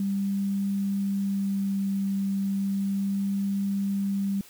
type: tone with vibrato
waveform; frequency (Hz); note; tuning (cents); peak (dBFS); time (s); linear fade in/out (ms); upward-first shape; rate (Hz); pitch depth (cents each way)
sine; 197.1; G3; +10; -24; 0-4.41; 2; sine; 0.34; 8
effects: white hiss -51 dBFS RMS until 4.49 s